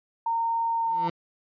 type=tone with pitch glide; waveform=sine; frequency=919 to 910 Hz; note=A#5 to A#5; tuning=-25 to -42 cents; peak=-23 dBFS; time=0.26-1.08 s; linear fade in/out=5 ms; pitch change=-17 cents; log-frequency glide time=0.77-0.91 s
type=tone with exponential growth; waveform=20% pulse; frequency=168.6 Hz; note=E3; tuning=39 cents sharp; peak=-22 dBFS; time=0.82-1.1 s; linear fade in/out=5 ms; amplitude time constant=59 ms
effects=resampled to 11025 Hz